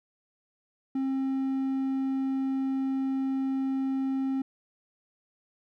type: tone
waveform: triangle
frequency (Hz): 267.2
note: C4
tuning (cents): +36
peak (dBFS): -24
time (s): 0.95-4.42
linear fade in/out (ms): 5
effects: none